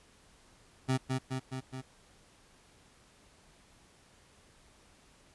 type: tone with echo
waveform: 25% pulse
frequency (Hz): 130.6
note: C3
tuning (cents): -3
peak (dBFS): -23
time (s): 0.88-0.98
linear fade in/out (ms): 20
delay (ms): 210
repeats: 4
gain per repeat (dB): -3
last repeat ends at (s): 1.82
effects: pink hiss -62 dBFS RMS until 5.34 s + resampled to 24000 Hz